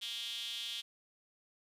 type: tone with high-pass filter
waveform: sawtooth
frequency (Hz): 233.1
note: A#3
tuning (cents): 0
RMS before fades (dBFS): -41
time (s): 0.01-0.82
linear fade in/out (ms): 20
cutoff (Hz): 3300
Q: 7.3
effects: resampled to 32000 Hz + 11-bit